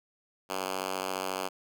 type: tone with high-pass filter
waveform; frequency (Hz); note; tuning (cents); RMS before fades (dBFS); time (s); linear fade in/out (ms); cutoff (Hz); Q
5% pulse; 94.4; F#2; +35; -34; 0.49-1.49; 20; 300; 0.53
effects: none